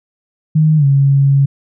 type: tone with pitch glide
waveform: sine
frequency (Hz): 155.56 to 138.59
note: D#3 to C#3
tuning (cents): 0 to 0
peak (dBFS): -7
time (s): 0.55-1.46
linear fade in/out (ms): 10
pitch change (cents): -200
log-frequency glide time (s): 0.77-0.85
effects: none